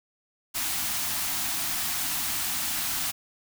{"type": "band-stop noise", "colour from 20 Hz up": "white", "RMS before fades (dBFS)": -29, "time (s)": [0.54, 3.12], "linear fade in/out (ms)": 20, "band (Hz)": [350, 640], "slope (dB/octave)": 96, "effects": []}